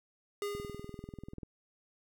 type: tone with exponential decay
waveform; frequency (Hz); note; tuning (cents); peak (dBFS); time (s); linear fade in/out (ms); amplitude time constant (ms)
square; 408.2; G#4; -30; -33; 0.42-1.34; 1; 200
type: click train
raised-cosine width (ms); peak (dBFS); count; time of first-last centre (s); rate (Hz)
3; -30; 19; 0.55-1.432; 20.4
effects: none